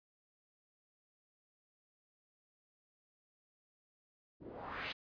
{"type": "noise with low-pass filter sweep", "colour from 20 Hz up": "white", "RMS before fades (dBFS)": -45, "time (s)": [4.4, 4.93], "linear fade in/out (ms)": 20, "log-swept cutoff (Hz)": [280, 3500], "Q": 2, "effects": ["resampled to 11025 Hz"]}